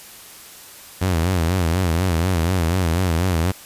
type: tone with vibrato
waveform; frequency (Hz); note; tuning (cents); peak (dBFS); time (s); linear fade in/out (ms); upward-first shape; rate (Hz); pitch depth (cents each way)
sawtooth; 87.31; F2; 0; -13; 1.01-3.52; 10; sine; 4.1; 140
effects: white hiss -41 dBFS RMS until 3.65 s + resampled to 32000 Hz